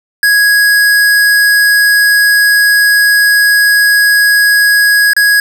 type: tone with dropouts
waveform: square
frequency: 1661.2 Hz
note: G#6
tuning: in tune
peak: -6 dBFS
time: 0.23-5.4 s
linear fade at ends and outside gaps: 2 ms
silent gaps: 5.134-5.165 s
effects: none